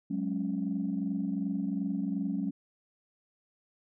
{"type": "chord", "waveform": "sine", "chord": "F# suspended second", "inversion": "none", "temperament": "equal with one note detuned", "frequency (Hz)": [185, 207.7, 276.4], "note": ["F#3", "G#3", "C#4"], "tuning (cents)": [0, 0, -5], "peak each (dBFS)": -33, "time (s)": [0.1, 2.51], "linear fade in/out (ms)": 10, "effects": ["tanh soft clip ceiling -21 dBFS"]}